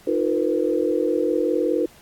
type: tone cluster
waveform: sine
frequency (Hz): 311.2 / 356.1 / 462.5 / 502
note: D#4 / F4 / A#4 / B4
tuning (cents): 0 / +34 / -14 / +28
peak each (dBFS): -24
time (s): 0.07-1.86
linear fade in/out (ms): 5
effects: pink hiss -51 dBFS RMS until 2.01 s + AAC 64 kbps